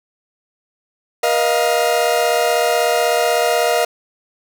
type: chord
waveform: 40% pulse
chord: Bb suspended fourth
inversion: none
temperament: equal with one note detuned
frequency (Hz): 477.6 / 622.3 / 698.5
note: Bb4 / Eb5 / F5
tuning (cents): +42 / 0 / 0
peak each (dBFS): -18 / -18 / -17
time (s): 1.23-3.85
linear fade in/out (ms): 5
effects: none